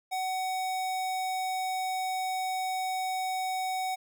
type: tone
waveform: square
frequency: 750 Hz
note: F#5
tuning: 23 cents sharp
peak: -30 dBFS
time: 0.11-3.96 s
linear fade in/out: 20 ms
effects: none